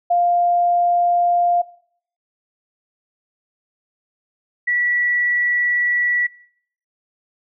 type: tone pair in turn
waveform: sine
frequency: 700 / 1947 Hz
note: F5 / B6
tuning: +4 / -25 cents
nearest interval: octave + tritone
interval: 1771 cents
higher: second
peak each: -13 / -16 dBFS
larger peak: first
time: 0.1-1.62 / 4.67-6.27 s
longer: second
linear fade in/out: 10 ms
effects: noise-tail reverb RT60 0.6 s tail -20 dB re dry